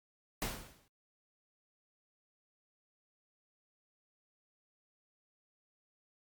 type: noise with exponential decay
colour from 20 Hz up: pink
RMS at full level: -34 dBFS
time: 0.42-0.88 s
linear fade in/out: 0 ms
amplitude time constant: 100 ms
effects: Opus 48 kbps